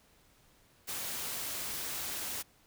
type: noise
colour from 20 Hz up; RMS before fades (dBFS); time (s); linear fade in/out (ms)
white; -38; 0.87-2.43; 20
effects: pink hiss -65 dBFS RMS until 2.66 s